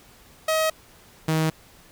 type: tone pair in turn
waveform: sawtooth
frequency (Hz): 634 / 158.5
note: D#5 / D#3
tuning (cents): +32 / +32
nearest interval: 2 octaves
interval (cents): 2400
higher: first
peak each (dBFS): -16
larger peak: neither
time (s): 0.48-0.7 / 1.28-1.5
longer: neither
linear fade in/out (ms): 5
effects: pink hiss -52 dBFS RMS until 1.91 s